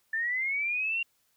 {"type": "linear sweep", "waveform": "sine", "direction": "up", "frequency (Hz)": [1760, 2779], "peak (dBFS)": -27, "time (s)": [0.13, 1.03], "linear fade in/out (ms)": 5, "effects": ["white hiss -71 dBFS RMS until 1.36 s"]}